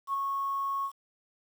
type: tone with ADSR envelope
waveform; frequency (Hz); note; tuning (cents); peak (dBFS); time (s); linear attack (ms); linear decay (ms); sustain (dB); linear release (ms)
sine; 1100; C#6; -14; -25; 0.07-0.92; 64; 14; -3; 75
effects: tanh soft clip ceiling -21 dBFS + 9-bit